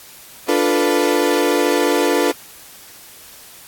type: chord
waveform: 35% pulse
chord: B half-diminished seventh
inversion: first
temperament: equal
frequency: 293.7 / 349.2 / 440 / 493.9 Hz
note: D4 / F4 / A4 / B4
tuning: 0 / 0 / 0 / 0 cents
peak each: -18 dBFS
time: 0.48-2.32 s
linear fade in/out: 10 ms
effects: white hiss -41 dBFS RMS until 3.67 s + AAC 64 kbps